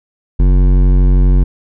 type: tone with hard clipping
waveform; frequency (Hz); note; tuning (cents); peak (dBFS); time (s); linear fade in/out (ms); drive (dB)
sine; 46.25; F#1; 0; -8; 0.39-1.44; 10; 13
effects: none